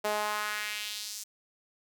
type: tone with high-pass filter sweep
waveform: sawtooth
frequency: 210.2 Hz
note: G#3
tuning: 21 cents sharp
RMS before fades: -34 dBFS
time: 0.04-1.24 s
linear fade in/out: 10 ms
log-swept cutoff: 560 to 6700 Hz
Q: 1.8
effects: none